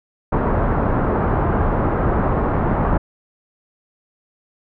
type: low-pass noise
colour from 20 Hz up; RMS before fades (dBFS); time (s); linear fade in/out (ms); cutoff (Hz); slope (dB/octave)
pink; -18; 0.32-2.98; 10; 1300; 24
effects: none